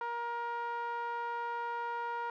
5% pulse tone with low-pass filter, 472.2 Hz, A#4, 22 cents sharp, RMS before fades -37 dBFS, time 0.01-2.3 s, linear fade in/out 2 ms, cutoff 1100 Hz, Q 4.8, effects none

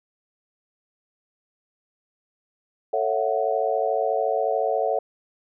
sine chord, F# minor seventh, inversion first, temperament just, 444 / 555 / 666 / 740 Hz, A4 / C#5 / E5 / F#5, +16 / +2 / +18 / 0 cents, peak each -26 dBFS, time 2.93-4.99 s, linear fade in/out 5 ms, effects none

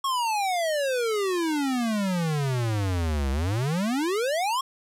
square exponential two-way sweep, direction down then up, 1108.7 to 65.41 to 1108.7 Hz, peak -24 dBFS, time 0.04-4.61 s, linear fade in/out 5 ms, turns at 3.31 s, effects low-pass 12000 Hz 12 dB/octave + 10-bit

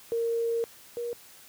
sine tone pair in turn, 462.8 / 475 Hz, A#4 / A#4, -13 / +33 cents, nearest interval unison, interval 46 cents, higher second, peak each -25 / -30 dBFS, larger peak first, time 0.12-0.64 / 0.97-1.13 s, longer first, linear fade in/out 0 ms, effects white hiss -52 dBFS RMS until 1.48 s + high-pass 60 Hz 12 dB/octave

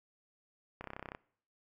clicks, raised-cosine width 0.5 ms, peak -27 dBFS, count 12, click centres 0.81 / 0.842 / 0.873 / 0.904 / 0.934 / 0.965 / 0.995 / 1.027 / 1.058 / 1.088 / 1.119 / 1.149 s, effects noise-tail reverb RT60 0.6 s tail -23 dB re dry

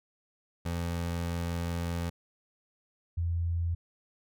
25% pulse / sine tone pair in turn, 85.4 / 84.95 Hz, F2 / F2, -38 / -47 cents, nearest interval unison, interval 9 cents, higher first, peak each -27 dBFS, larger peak neither, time 0.65-2.1 / 3.17-3.75 s, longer first, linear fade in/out 10 ms, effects none

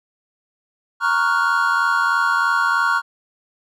triangle chord, Gb major seventh, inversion first, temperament equal with one note detuned, 935 / 1108.7 / 1396.9 / 1480 Hz, Bb5 / Db6 / F6 / Gb6, +5 / 0 / 0 / 0 cents, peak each -22 / -19 / -17 / -21 dBFS, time 1-3.02 s, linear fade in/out 50 ms, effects none

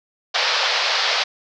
white band-pass noise, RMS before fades -20 dBFS, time 0.34-1.24 s, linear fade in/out 10 ms, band 480 to 5100 Hz, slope 48 dB/octave, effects none

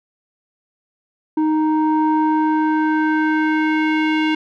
square tone with low-pass filter sweep, 311.1 Hz, D#4, in tune, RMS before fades -17 dBFS, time 1.37-4.35 s, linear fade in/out 5 ms, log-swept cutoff 680 to 2700 Hz, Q 2.5, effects none

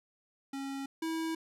square tone pair in turn, 273.5 / 324.4 Hz, C#4 / E4, -23 / -28 cents, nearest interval minor third, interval 295 cents, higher second, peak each -37 / -33 dBFS, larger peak second, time 0.53-0.86 / 1.02-1.35 s, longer neither, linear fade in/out 5 ms, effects low-pass 12000 Hz 12 dB/octave

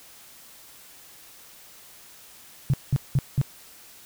sine tone bursts, 136 Hz, C#3, 33 cents flat, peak -17 dBFS, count 4, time 2.7-3.414 s, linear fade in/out 0 ms, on 36 ms, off 190 ms, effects white hiss -49 dBFS RMS until 4.05 s

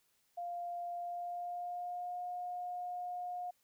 sine tone with pitch glide, 698.5 to 715.7 Hz, F5 to F5, 0 to +42 cents, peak -38 dBFS, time 0.37-3.51 s, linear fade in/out 10 ms, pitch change +42 cents, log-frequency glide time 0.97-2.23 s, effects white hiss -75 dBFS RMS until 3.63 s

